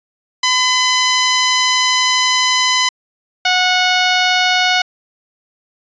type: tone pair in turn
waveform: 10% pulse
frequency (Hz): 1011 / 732.5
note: B5 / F#5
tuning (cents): +40 / -18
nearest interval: tritone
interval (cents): 558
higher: first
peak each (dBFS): -3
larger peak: neither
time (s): 0.43-2.89 / 3.45-4.82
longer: first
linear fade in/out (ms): 5
effects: resampled to 16000 Hz